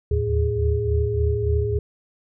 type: tone cluster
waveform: sine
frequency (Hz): 75.9 / 79.4 / 110.3 / 413.3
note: D#2 / D#2 / A2 / G#4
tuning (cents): -42 / +36 / +5 / -8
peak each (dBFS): -24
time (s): 0.11-1.79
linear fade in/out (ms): 5
effects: none